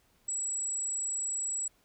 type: tone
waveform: sine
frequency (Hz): 7790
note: B8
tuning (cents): -25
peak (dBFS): -28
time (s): 0.28-1.68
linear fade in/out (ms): 5
effects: tanh soft clip ceiling -30 dBFS + pink hiss -68 dBFS RMS until 1.84 s